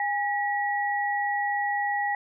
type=tone pair together; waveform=sine; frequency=817.1 / 1926 Hz; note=G#5 / B6; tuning=-28 / -44 cents; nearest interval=octave + minor third; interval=1484 cents; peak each=-26 / -28 dBFS; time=0-2.15 s; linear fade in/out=2 ms; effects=none